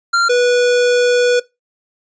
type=tone pair in turn; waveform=square; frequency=1384 / 489.3 Hz; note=F6 / B4; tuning=-16 / -16 cents; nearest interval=octave + tritone; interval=1800 cents; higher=first; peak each=-11 dBFS; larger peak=neither; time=0.13-0.29 / 0.29-1.4 s; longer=second; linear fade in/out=10 ms; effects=noise-tail reverb RT60 0.2 s tail -19 dB re dry + resampled to 16000 Hz